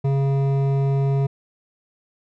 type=tone with hard clipping; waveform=triangle; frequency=137.5 Hz; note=C#3; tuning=14 cents flat; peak=-19 dBFS; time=0.04-1.27 s; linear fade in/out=10 ms; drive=15 dB; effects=none